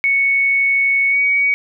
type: tone with pitch glide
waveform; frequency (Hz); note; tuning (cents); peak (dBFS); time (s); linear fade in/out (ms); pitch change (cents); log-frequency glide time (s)
sine; 2217 to 2252; C#7 to C#7; 0 to +27; -12; 0.04-1.54; 0; +27; 1.1-1.17
effects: none